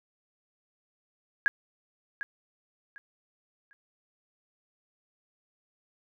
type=tone with echo; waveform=sine; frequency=1645 Hz; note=G#6; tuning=17 cents flat; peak=-19 dBFS; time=1.46-1.48 s; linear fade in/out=0 ms; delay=750 ms; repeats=3; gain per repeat=-12 dB; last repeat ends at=3.73 s; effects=none